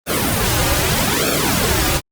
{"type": "noise with flanger", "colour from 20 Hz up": "pink", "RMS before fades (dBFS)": -17, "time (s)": [0.06, 2.01], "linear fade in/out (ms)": 50, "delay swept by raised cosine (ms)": [1, 4.6], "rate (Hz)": 0.81, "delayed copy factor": -0.95, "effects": ["Opus 32 kbps"]}